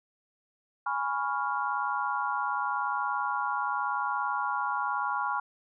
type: chord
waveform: sine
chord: C# dominant seventh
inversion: second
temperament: equal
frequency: 830.6 / 987.8 / 1108.7 / 1396.9 Hz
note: G#5 / B5 / C#6 / E#6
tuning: 0 / 0 / 0 / 0 cents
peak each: -33 dBFS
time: 0.86-5.4 s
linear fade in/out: 5 ms
effects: none